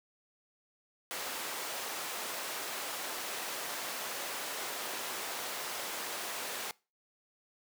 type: high-pass noise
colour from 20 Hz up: pink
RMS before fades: -39 dBFS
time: 1.11-6.71 s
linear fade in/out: 0 ms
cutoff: 520 Hz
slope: 12 dB/octave
effects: noise-tail reverb RT60 0.3 s tail -23 dB re dry